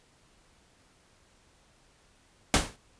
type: noise with exponential decay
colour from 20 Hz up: pink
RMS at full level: -18 dBFS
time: 2.54-2.76 s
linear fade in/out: 0 ms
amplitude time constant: 47 ms
effects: pink hiss -63 dBFS RMS until 2.99 s + resampled to 22050 Hz